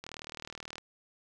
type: click train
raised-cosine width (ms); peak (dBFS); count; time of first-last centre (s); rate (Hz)
0.2; -24; 30; 0.04-0.782; 39.1
effects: none